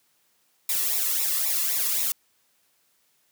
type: noise with flanger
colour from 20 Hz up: blue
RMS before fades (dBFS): -25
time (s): 0.69-2.12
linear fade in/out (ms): 2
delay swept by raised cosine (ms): 0.64 to 1.34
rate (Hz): 3.8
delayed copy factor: -0.8
effects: white hiss -67 dBFS RMS until 3.31 s + high-pass 100 Hz 12 dB/octave